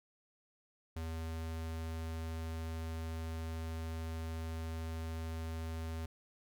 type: tone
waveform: square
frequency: 81.2 Hz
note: E2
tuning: 26 cents flat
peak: -39 dBFS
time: 0.96-6.06 s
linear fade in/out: 5 ms
effects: none